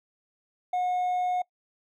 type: tone with hard clipping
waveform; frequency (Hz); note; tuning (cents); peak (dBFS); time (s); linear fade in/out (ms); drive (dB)
sine; 725; F#5; -35; -25; 0.73-1.42; 5; 2
effects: noise-tail reverb RT60 0.1 s tail -23 dB re dry